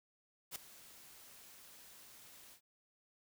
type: noise with ADSR envelope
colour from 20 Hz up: white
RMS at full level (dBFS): -41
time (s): 0.51-2.61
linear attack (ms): 47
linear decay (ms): 4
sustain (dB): -17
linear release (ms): 91
effects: none